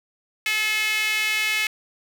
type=tone with high-pass filter; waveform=sawtooth; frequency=430.2 Hz; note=A4; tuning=39 cents flat; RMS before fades=-23 dBFS; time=0.46-1.67 s; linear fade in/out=2 ms; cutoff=2300 Hz; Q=4.1; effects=none